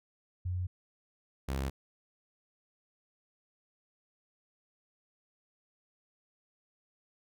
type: tone pair in turn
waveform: sine / sawtooth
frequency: 90.4 / 67.27 Hz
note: F#2 / C2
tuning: -40 / +49 cents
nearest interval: perfect fourth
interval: 511 cents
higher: first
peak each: -31 / -28 dBFS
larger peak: second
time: 0.45-0.67 / 1.48-1.7 s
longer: neither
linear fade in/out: 10 ms
effects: none